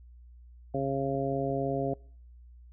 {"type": "harmonic tone", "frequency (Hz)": 136.7, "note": "C#3", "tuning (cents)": -24, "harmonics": [1, 2, 3, 4, 5], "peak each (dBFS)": [-34, -34, -34, -34, -34], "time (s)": [0.74, 1.94], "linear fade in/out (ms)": 5}
{"type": "click train", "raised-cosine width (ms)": 2, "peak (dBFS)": -34, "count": 3, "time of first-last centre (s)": [1.15, 1.503], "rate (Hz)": 5.66}
{"effects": ["noise-tail reverb RT60 0.6 s tail -26 dB re dry", "added 60 Hz sine -49 dBFS peak until 2.72 s"]}